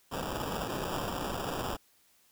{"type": "noise with sample-and-hold", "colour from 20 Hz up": "white", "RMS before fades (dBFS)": -35, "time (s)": [0.11, 1.77], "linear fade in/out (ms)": 20, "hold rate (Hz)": 2100, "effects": ["white hiss -66 dBFS RMS until 2.31 s"]}